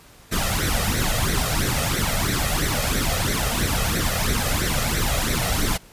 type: noise with flanger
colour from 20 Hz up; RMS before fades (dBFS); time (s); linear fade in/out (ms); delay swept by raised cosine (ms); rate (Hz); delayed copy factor
pink; -22; 0.31-5.78; 20; 0.5 to 1.6; 3; +0.7
effects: pink hiss -49 dBFS RMS until 5.92 s + resampled to 32000 Hz